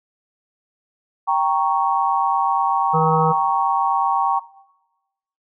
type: chord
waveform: sine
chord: G diminished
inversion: none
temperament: equal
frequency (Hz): 784 / 932.3 / 1108.7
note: G5 / Bb5 / Db6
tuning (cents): 0 / 0 / 0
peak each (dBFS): -20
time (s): 1.27-4.4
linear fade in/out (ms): 20
type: harmonic tone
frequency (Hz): 160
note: D#3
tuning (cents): +49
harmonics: 1 / 3 / 5 / 7 / 8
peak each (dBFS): -20 / -22 / -36 / -37 / -26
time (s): 2.93-3.33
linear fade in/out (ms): 20
effects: noise-tail reverb RT60 1.0 s tail -19 dB re dry